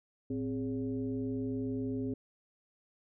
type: tone with frequency modulation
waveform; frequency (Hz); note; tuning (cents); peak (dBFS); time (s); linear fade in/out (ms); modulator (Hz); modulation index
sine; 261.6; C4; 0; -32; 0.3-2.14; 5; 152; 0.91
effects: none